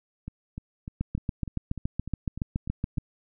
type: two click trains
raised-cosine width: 5 ms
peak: -23 / -15 dBFS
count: 10 / 15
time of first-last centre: 0.28-2.975 / 1.01-2.982 s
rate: 3.34 / 7.1 Hz
effects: none